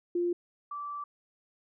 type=tone pair in turn; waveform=sine; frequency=349.2 / 1163.1 Hz; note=F4 / D6; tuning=0 / -17 cents; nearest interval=octave + major sixth; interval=2083 cents; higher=second; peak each=-26 / -35 dBFS; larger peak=first; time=0.15-0.33 / 0.71-1.04 s; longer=second; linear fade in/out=5 ms; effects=none